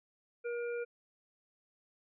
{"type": "harmonic tone", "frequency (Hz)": 475.7, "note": "A#4", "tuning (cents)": 35, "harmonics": [1, 3, 5], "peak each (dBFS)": [-35, -45, -49], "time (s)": [0.44, 0.85], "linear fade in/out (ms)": 20, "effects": []}